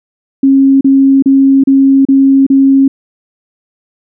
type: tone bursts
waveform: sine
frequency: 271.3 Hz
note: C#4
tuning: 37 cents flat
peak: -3 dBFS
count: 6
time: 0.43-2.88 s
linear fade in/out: 5 ms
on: 380 ms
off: 34 ms
effects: none